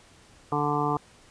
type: harmonic tone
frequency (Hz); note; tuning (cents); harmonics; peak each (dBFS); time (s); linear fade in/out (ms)
146.83; D3; 0; 1 / 2 / 3 / 5 / 6 / 7 / 8; -31 / -31 / -31 / -31 / -31 / -31 / -31; 0.52-0.97; 2
effects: pink hiss -55 dBFS RMS until 1.3 s + resampled to 22050 Hz